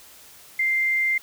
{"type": "tone", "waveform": "sine", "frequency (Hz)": 2093, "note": "C7", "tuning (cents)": 0, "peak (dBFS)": -19, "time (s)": [0.59, 1.18], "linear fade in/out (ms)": 5, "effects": ["white hiss -48 dBFS RMS until 1.22 s"]}